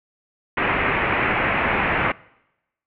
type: low-pass noise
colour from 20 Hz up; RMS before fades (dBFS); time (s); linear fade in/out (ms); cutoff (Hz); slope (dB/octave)
white; -21; 0.57-2.12; 5; 2500; 48
effects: noise-tail reverb RT60 0.9 s tail -23 dB re dry